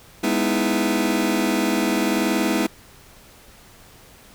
sawtooth chord, E major seventh, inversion first, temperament just, 206 / 247.2 / 309 / 329.6 Hz, G#3 / B3 / D#4 / E4, -14 / +2 / -12 / 0 cents, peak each -20 dBFS, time 0.23-2.67 s, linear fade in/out 10 ms, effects pink hiss -48 dBFS RMS until 4.34 s

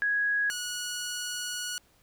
sine / 10% pulse tone pair in turn, 1661.2 / 1460.1 Hz, G#6 / F#6, 0 / -23 cents, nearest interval major second, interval 223 cents, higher first, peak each -24 dBFS, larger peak neither, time 0.02-0.5 / 0.5-1.78 s, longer second, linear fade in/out 0 ms, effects pink hiss -64 dBFS RMS until 2.02 s

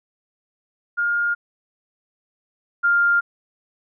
sine tone pair in turn, 1415 / 1400.4 Hz, F6 / F6, +22 / +4 cents, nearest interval unison, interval 18 cents, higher first, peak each -18 / -14 dBFS, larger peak second, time 0.97-1.35 / 2.83-3.21 s, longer neither, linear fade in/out 20 ms, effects none

